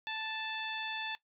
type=harmonic tone; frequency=879 Hz; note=A5; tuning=2 cents flat; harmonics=1 / 2 / 3 / 4 / 5; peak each=-42 / -41 / -42 / -41 / -53 dBFS; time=0.07-1.15 s; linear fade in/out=0 ms; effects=noise-tail reverb RT60 0.1 s tail -17 dB re dry